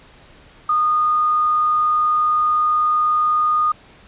sine tone with quantisation, 1228 Hz, D#6, 23 cents flat, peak -14 dBFS, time 0.69-3.72 s, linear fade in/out 5 ms, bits 7, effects pink hiss -47 dBFS RMS until 4.07 s + resampled to 8000 Hz

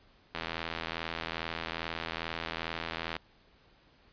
click train, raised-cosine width 0.3 ms, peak -18 dBFS, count 233, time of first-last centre 0.35-3.166 s, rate 82.4 Hz, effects pink hiss -63 dBFS RMS until 4.12 s + resampled to 11025 Hz

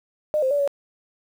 sine tone with pitch steps, 607 / 524 / 576 / 564 Hz, D#5 / C5 / D5 / C#5, -43 / +2 / -34 / +30 cents, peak -18 dBFS, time 0.34-0.676 s, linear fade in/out 0 ms, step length 84 ms, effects 8-bit

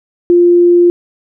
sine tone, 349.2 Hz, F4, in tune, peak -4 dBFS, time 0.3-0.9 s, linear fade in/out 0 ms, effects none

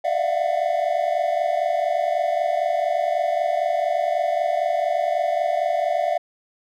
triangle tone cluster, 594 / 665 / 689 / 734 Hz, D5 / E5 / F5 / F#5, +20 / +15 / -24 / -14 cents, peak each -23 dBFS, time 0.04-6.18 s, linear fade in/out 10 ms, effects none

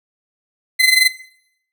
30% pulse tone with amplitude modulation, 2044 Hz, C7, 41 cents flat, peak -4 dBFS, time 0.79-1.09 s, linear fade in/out 20 ms, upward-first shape sine, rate 22.7 Hz, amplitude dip 65%, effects noise-tail reverb RT60 0.7 s tail -18 dB re dry

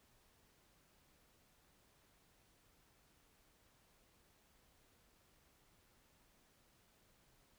silence, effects pink hiss -72 dBFS RMS until 7.58 s

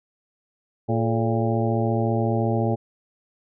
harmonic tone with a mistuned harmonic, 114.4 Hz, A#2, 32 cents flat, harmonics 1 / 2 / 3 / 4 / 5 / 6 / 7, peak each -23 / -26 / -28 / -29 / -30 / -31 / -31 dBFS, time 0.88-2.76 s, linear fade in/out 20 ms, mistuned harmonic 4, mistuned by -99 cents, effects none

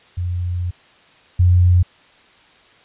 sine tone pair in turn, 88.6 / 89.22 Hz, F2 / F2, +25 / +38 cents, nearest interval unison, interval 13 cents, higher second, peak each -19 / -9 dBFS, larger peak second, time 0.17-0.71 / 1.39-1.83 s, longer first, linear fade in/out 10 ms, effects white hiss -50 dBFS RMS until 2.84 s + resampled to 8000 Hz

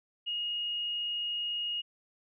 sine tone, 2869 Hz, F7, 46 cents sharp, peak -31 dBFS, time 0.26-1.82 s, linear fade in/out 20 ms, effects none

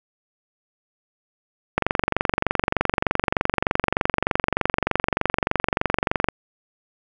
click train, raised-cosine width 0.5 ms, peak -3 dBFS, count 106, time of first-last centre 1.78-6.286 s, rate 23.3 Hz, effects none

